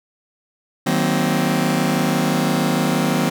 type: chord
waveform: sawtooth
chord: C half-diminished seventh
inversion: first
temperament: just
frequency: 156.98 / 188.37 / 235.5 / 261.6 Hz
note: Eb3 / Gb3 / Bb3 / C4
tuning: +16 / +31 / +18 / 0 cents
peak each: -18 dBFS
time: 0.86-3.3 s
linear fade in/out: 10 ms
effects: none